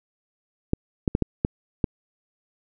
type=clicks; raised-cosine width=3 ms; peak=-7 dBFS; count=6; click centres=0.734 / 1.078 / 1.151 / 1.223 / 1.449 / 1.842 s; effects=none